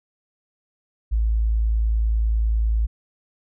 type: tone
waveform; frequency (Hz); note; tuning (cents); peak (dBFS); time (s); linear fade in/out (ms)
sine; 55; A1; 0; -17; 1.11-2.87; 20
effects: none